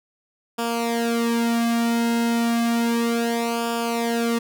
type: tone with flanger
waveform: sawtooth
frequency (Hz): 233.1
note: A#3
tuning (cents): 0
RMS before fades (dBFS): -22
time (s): 0.58-4.39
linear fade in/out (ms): 10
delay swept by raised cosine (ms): 0.49 to 2.59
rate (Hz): 0.32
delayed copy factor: -0.8
effects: none